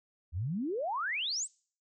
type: exponential sweep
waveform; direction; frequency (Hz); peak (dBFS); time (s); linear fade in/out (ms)
sine; up; 74.5 to 8630; -31; 0.32-1.48; 50
effects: noise-tail reverb RT60 0.5 s tail -26 dB re dry